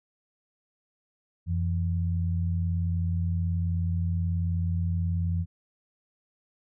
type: tone pair together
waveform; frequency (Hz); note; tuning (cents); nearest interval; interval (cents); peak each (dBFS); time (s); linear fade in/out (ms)
sine; 88.7 / 167.44; F2 / E3; +27 / +27; major seventh; 1100; -25 / -31; 1.46-5.46; 50
effects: none